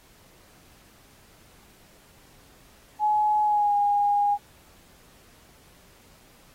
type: tone with pitch glide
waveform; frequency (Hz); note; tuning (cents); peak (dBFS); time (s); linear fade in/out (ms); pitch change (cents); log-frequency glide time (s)
sine; 846 to 817.7; G#5 to G#5; +32 to -27; -19; 2.99-4.38; 50; -59; 3.42-3.75
effects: pink hiss -56 dBFS RMS until 6.54 s + AAC 48 kbps